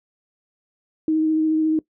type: tone with vibrato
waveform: sine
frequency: 314.3 Hz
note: D#4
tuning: 18 cents sharp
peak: -16 dBFS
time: 1.08-1.79 s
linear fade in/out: 2 ms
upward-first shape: sine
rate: 14 Hz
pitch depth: 15 cents each way
effects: noise-tail reverb RT60 0.1 s tail -20 dB re dry